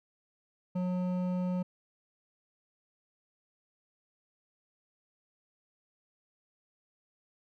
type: tone with hard clipping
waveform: sine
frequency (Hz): 181.3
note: F#3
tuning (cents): -35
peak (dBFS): -31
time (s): 0.75-1.63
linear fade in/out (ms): 10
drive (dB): 10
effects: none